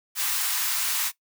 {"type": "high-pass noise", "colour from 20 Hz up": "white", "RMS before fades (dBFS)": -26, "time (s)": [0.15, 1.12], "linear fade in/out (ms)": 50, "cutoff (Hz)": 910, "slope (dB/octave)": 24, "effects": ["noise-tail reverb RT60 0.1 s tail -17 dB re dry"]}